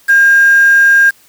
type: tone with quantisation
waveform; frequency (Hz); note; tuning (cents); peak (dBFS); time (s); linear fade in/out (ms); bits
sine; 1610; G6; +46; -4; 0.08-1.11; 20; 4
effects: white hiss -47 dBFS RMS until 1.28 s